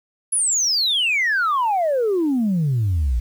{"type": "exponential sweep", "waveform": "sine", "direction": "down", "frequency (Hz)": [10590, 55], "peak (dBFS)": -15, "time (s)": [0.32, 3.2], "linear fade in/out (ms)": 10, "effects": ["tanh soft clip ceiling -14 dBFS", "8-bit"]}